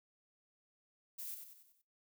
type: noise with echo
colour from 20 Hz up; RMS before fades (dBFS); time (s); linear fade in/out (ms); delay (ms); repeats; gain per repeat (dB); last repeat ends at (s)
violet; -45; 1.18-1.35; 10; 94; 5; -6; 1.82
effects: noise-tail reverb RT60 0.2 s tail -17 dB re dry